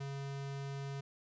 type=tone; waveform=square; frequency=138.59 Hz; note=C#3; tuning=in tune; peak=-40 dBFS; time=0-1.01 s; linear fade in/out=10 ms; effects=resampled to 16000 Hz